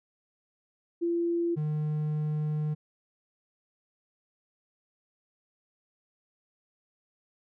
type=tone pair in turn; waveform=sine / triangle; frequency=341.2 / 151.99 Hz; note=F4 / D#3; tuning=-40 / -40 cents; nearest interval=octave + major second; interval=1400 cents; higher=first; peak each=-25 dBFS; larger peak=neither; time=1.01-1.56 / 1.56-2.75 s; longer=second; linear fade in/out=20 ms; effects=none